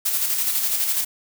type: noise with tremolo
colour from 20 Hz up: blue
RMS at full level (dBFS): -21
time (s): 0.05-1.05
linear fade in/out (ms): 10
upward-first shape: square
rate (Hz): 12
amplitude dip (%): 35
effects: none